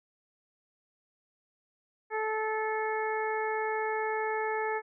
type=harmonic tone; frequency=435.5 Hz; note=A4; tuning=18 cents flat; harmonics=1 / 2 / 3 / 4 / 5; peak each=-32 / -33 / -40 / -37 / -40 dBFS; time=2.1-4.82 s; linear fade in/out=50 ms; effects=none